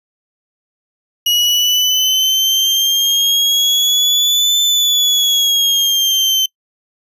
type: exponential two-way sweep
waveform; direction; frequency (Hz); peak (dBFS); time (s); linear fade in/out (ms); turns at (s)
35% pulse; up then down; 2895 to 3529 to 3079; -9; 1.26-6.46; 5; 4.61
effects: noise-tail reverb RT60 0.1 s tail -26 dB re dry + resampled to 32000 Hz